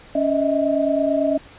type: tone cluster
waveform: sine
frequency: 280.4 / 618 / 647 Hz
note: C#4 / D#5 / E5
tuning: +20 / -12 / -32 cents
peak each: -21 dBFS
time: 0.15-1.38 s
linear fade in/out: 5 ms
effects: pink hiss -45 dBFS RMS until 1.58 s + resampled to 8000 Hz